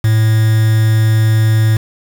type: tone with quantisation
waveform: triangle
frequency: 110 Hz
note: A2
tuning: in tune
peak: -6 dBFS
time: 0.04-1.77 s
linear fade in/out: 5 ms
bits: 4
effects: none